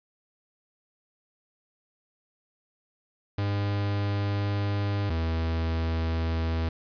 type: tone pair in turn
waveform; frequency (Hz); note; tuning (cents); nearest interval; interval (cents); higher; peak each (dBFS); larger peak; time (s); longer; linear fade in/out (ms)
45% pulse; 101.3 / 81.57; G#2 / E2; -43 / -18; major third; 375; first; -25; neither; 3.38-5.1 / 5.1-6.69; first; 5
effects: resampled to 11025 Hz + 9-bit